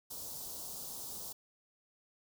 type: band-stop noise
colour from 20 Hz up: white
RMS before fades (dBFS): -44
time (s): 0.1-1.33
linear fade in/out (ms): 10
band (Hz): 990 to 4200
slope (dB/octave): 24
effects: none